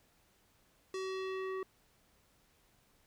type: tone with low-pass filter sweep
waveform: square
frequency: 379.1 Hz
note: F#4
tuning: 42 cents sharp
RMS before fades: -39 dBFS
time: 0.94-1.63 s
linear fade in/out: 2 ms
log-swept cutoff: 6700 to 1500 Hz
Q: 1.3
effects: pink hiss -70 dBFS RMS until 3.06 s